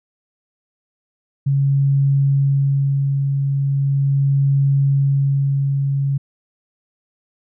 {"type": "tone with tremolo", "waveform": "sine", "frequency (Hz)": 138.59, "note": "C#3", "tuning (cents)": 0, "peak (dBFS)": -12, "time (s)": [1.46, 6.18], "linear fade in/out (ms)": 10, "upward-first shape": "sine", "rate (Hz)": 0.39, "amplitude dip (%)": 35, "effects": []}